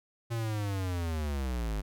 square linear sweep, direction down, 117.8 to 48.96 Hz, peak -31 dBFS, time 0.3-1.82 s, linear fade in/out 20 ms, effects none

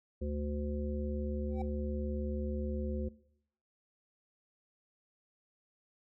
harmonic tone, 73.42 Hz, D2, in tune, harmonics 1 / 3 / 5 / 7, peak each -35 / -40 / -42 / -43 dBFS, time 0.21-3.09 s, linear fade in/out 10 ms
triangle tone with exponential growth, 770 Hz, G5, 31 cents flat, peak -35 dBFS, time 1.48-1.62 s, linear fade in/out 5 ms, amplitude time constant 29 ms
effects noise-tail reverb RT60 0.7 s tail -20 dB re dry

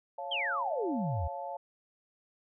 sine chord, Db augmented, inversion none, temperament equal with one note detuned, 554.4 / 698.5 / 873.4 Hz, Db5 / F5 / A5, 0 / 0 / -13 cents, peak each -41 / -40 / -40 dBFS, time 0.18-1.57 s, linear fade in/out 5 ms
sine exponential sweep, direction down, 3309 to 69.3 Hz, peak -30 dBFS, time 0.31-1.28 s, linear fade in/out 10 ms
effects none

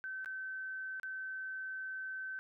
sine tone with dropouts, 1536 Hz, G6, 36 cents flat, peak -39 dBFS, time 0.04-2.39 s, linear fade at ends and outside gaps 0 ms, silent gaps 0.246-0.259 / 0.998-1.032 s, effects none

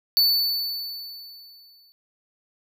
square tone with exponential decay, 4490 Hz, C#8, 21 cents sharp, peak -15 dBFS, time 0.17-1.92 s, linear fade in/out 0 ms, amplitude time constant 380 ms, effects none

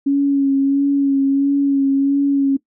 sine tone with vibrato, 277.2 Hz, C#4, in tune, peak -12 dBFS, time 0.06-2.57 s, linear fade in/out 10 ms, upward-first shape sine, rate 1.5 Hz, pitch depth 25 cents each way, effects noise-tail reverb RT60 0.1 s tail -19 dB re dry

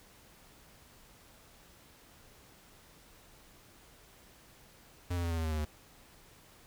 square tone with pitch steps, 88.4 / 86.48 / 84.6 / 82.77 / 80.97 / 79.21 / 77.49 / 75.81 Hz, F2 / F2 / E2 / E2 / E2 / D#2 / D#2 / D#2, +22 / -16 / +45 / +8 / -30 / +32 / -7 / -44 cents, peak -32 dBFS, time 5.1-5.652 s, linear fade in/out 10 ms, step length 69 ms, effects pink hiss -59 dBFS RMS until 6.66 s

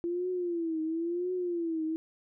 sine tone with vibrato, 340 Hz, F4, 46 cents flat, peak -29 dBFS, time 0.04-1.96 s, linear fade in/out 0 ms, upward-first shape triangle, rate 0.97 Hz, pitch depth 140 cents each way, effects none

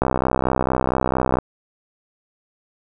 click train, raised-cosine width 1 ms, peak -4 dBFS, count 89, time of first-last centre 0.02-1.386 s, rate 64.4 Hz, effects none

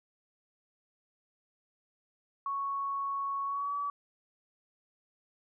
sine tone with pitch glide, 1108.7 to 1144.5 Hz, C#6 to D6, 0 to -45 cents, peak -31 dBFS, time 2.46-3.9 s, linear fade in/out 2 ms, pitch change +55 cents, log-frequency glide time 3.45-3.75 s, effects none

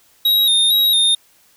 square tone with vibrato, 3739 Hz, A#7, 4 cents sharp, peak -12 dBFS, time 0.25-1.15 s, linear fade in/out 5 ms, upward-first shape square, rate 2.2 Hz, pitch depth 40 cents each way, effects white hiss -54 dBFS RMS until 1.56 s

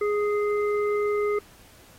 harmonic tone, 415.3 Hz, G#4, in tune, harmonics 1 / 3 / 5, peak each -22 / -32 / -36 dBFS, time 0.01-1.39 s, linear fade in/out 5 ms, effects pink hiss -53 dBFS RMS until 1.98 s + AAC 48 kbps

